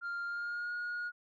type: tone with pitch glide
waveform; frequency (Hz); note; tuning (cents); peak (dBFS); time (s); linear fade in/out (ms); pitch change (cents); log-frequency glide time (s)
sine; 1396.9 to 1439.5; F6 to F#6; 0 to -48; -33; 0.01-1.12; 50; +52; 0.26-0.72
effects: tanh soft clip ceiling -34 dBFS